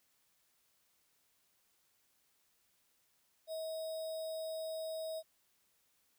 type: tone with sample-and-hold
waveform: sine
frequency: 640 Hz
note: D#5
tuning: 49 cents sharp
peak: -38 dBFS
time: 3.47-5.23 s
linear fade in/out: 50 ms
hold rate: 4410 Hz
effects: white hiss -75 dBFS RMS until 6.18 s